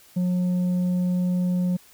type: tone with tanh clipping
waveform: sine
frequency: 180.1 Hz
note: F#3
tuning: 46 cents flat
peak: -21 dBFS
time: 0.16-1.77 s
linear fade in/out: 10 ms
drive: 4 dB
effects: white hiss -53 dBFS RMS until 1.93 s